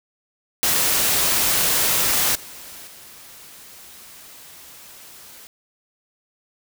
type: noise with level steps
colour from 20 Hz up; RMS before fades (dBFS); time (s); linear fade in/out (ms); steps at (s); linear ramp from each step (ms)
white; -19 / -39 / -43; 0.63-5.47; 0; 2.35 / 2.87; 5
effects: none